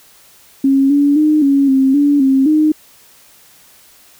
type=tone with pitch steps; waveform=sine; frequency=271.9 / 286 / 305.2 / 277.7 / 266.7 / 287.7 / 267.7 / 307.5 Hz; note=C#4 / D4 / D#4 / C#4 / C4 / D4 / C4 / D#4; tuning=-33 / -46 / -33 / +3 / +33 / -36 / +40 / -20 cents; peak=-8 dBFS; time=0.64-2.72 s; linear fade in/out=5 ms; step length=260 ms; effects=white hiss -46 dBFS RMS until 4.19 s